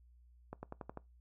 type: accelerating click train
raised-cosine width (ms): 1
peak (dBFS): -29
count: 6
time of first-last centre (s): 0.53-0.973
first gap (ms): 100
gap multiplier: 0.94
effects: noise-tail reverb RT60 0.2 s tail -21 dB re dry + added 60 Hz sine -60 dBFS peak until 1.2 s